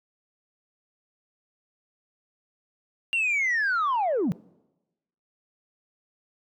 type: linear sweep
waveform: sine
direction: down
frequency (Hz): 2796 to 144.8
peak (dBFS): -20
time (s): 3.13-4.32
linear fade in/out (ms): 0
effects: noise-tail reverb RT60 1.0 s tail -26 dB re dry + tanh soft clip ceiling -20 dBFS